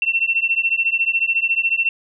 sine beating tone pair, 2700 / 2714 Hz, E7 / E7, +41 / +50 cents, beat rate 14 Hz, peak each -19 dBFS, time 0.02-1.89 s, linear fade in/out 2 ms, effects none

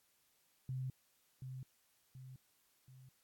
sine tone with echo, 130 Hz, C3, 11 cents flat, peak -38 dBFS, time 0.69-0.9 s, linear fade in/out 2 ms, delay 730 ms, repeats 3, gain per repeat -6 dB, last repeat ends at 3.09 s, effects white hiss -75 dBFS RMS until 3.23 s + AAC 64 kbps

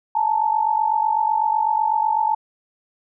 sine tone pair together, 859 / 907 Hz, A5 / A#5, -42 / -48 cents, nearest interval minor second, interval 94 cents, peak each -19 / -20 dBFS, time 0.15-2.35 s, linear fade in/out 5 ms, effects none

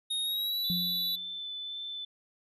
square tone with pitch glide, 3729 to 3939 Hz, A#7 to B7, 0 to -5 cents, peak -30 dBFS, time 0.1-1.16 s, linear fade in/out 10 ms, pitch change +95 cents, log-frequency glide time 0.22-0.58 s
sine tone with vibrato, 3520 Hz, A7, in tune, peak -36 dBFS, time 0.64-2.05 s, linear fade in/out 5 ms, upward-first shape sine, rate 1.9 Hz, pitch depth 9 cents each way
sine tone with exponential decay, 178.1 Hz, F3, 34 cents sharp, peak -29 dBFS, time 0.7-1.39 s, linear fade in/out 0 ms, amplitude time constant 150 ms
effects none

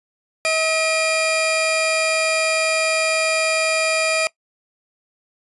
sawtooth tone pair together, 639 / 2414 Hz, D#5 / D7, +46 / +47 cents, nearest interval octave + major seventh, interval 2301 cents, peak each -16 dBFS, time 0.45-4.27 s, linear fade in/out 0 ms, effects noise-tail reverb RT60 0.1 s tail -21 dB re dry + resampled to 24000 Hz

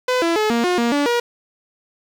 sawtooth tone with pitch steps, 504 / 335.3 / 428.4 / 234.4 / 358.4 / 235.8 / 288.1 / 477.7 Hz, B4 / E4 / A4 / A#3 / F4 / A#3 / D4 / A#4, +35 / +30 / -46 / +10 / +45 / +20 / -33 / +42 cents, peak -12 dBFS, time 0.08-1.2 s, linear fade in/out 5 ms, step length 140 ms, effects low-pass 6000 Hz 12 dB/octave + 7-bit

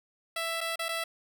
10% pulse tone with dropouts, 662 Hz, E5, 7 cents sharp, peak -22 dBFS, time 0.36-1.04 s, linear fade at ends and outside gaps 5 ms, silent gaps 0.607-0.611 / 0.758-0.792 / 0.885-0.889 s, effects none

